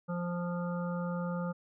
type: harmonic tone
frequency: 175 Hz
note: F3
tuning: 4 cents sharp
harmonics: 1 / 3 / 5 / 7 / 8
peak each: -33 / -39 / -46 / -44 / -48 dBFS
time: 0.08-1.53 s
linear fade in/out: 20 ms
effects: none